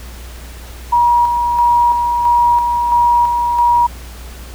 sine tone with tremolo, 956 Hz, A#5, 43 cents sharp, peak -8 dBFS, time 0.92-3.87 s, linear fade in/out 10 ms, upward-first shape square, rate 1.5 Hz, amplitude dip 40%, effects added 60 Hz sine -30 dBFS peak until 4.54 s + pink hiss -37 dBFS RMS until 4.54 s

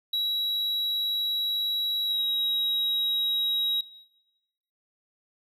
triangle tone with pitch glide, 3883 to 3825 Hz, B7 to A#7, -30 to +44 cents, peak -23 dBFS, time 0.13-3.81 s, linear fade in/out 5 ms, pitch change -26 cents, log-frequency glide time 2.06-2.2 s, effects noise-tail reverb RT60 1.0 s tail -19 dB re dry

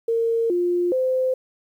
sine tone with pitch steps, 458.9 / 352.2 / 516 Hz, A#4 / F4 / C5, -27 / +15 / -24 cents, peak -18 dBFS, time 0.08-1.34 s, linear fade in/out 5 ms, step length 420 ms, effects 9-bit

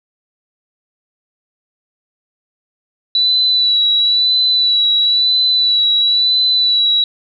sine tone with vibrato, 3951 Hz, B7, in tune, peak -10 dBFS, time 3.15-7.04 s, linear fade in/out 2 ms, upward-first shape sine, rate 0.99 Hz, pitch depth 30 cents each way, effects none

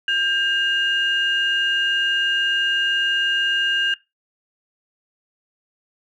sine tone pair together, 1597 / 2833 Hz, G6 / F7, +32 / +24 cents, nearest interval minor seventh, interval 992 cents, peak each -20 dBFS, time 0.08-3.94 s, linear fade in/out 2 ms, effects noise-tail reverb RT60 0.2 s tail -18 dB re dry + tanh soft clip ceiling -11 dBFS

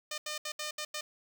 5% pulse tone bursts at uneven times, 606 Hz, D#5, 46 cents flat, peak -24 dBFS, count 6, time 0.11-0.18 / 0.26-0.38 / 0.45-0.52 / 0.59-0.71 / 0.78-0.85 / 0.94-1.01 s, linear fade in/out 5 ms, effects none

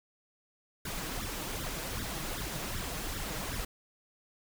pink noise with flanger, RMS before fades -37 dBFS, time 0.85-3.65 s, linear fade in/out 5 ms, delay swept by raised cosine 0.55 to 6.45 ms, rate 2.6 Hz, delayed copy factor +0.8, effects none

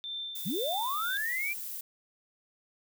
sine tone with tremolo, 3565 Hz, A7, 22 cents sharp, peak -34 dBFS, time 0.04-1.17 s, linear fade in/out 0 ms, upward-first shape sine, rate 1.9 Hz, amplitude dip 60%
violet noise, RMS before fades -39 dBFS, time 0.35-1.81 s, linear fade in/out 5 ms
sine linear sweep, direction up, 137.1 to 2406 Hz, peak -30 dBFS, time 0.45-1.54 s, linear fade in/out 20 ms
effects none

